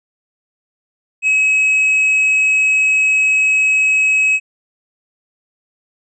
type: tone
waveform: triangle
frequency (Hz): 2559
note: D#7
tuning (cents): +48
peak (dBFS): -9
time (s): 1.22-4.4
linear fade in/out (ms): 50
effects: resampled to 24000 Hz